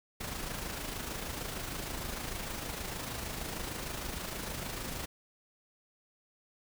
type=noise with amplitude modulation; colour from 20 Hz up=pink; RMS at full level=-37 dBFS; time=0.2-5.06 s; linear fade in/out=10 ms; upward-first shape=sine; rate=26.5 Hz; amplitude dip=45%; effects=none